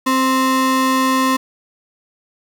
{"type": "ring-modulated tone", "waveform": "square", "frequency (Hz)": 392, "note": "G4", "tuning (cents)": 0, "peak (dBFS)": -11, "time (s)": [0.06, 1.37], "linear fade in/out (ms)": 10, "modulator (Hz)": 655, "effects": ["8-bit"]}